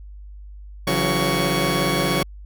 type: tone cluster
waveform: 15% pulse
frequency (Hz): 140.6 / 168.8 / 185.7 / 1116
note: C#3 / E3 / F#3 / C#6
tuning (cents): +25 / +41 / +7 / +11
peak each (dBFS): -18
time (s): 0.87-2.23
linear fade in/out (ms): 5
effects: added 50 Hz sine -36 dBFS peak until 2.45 s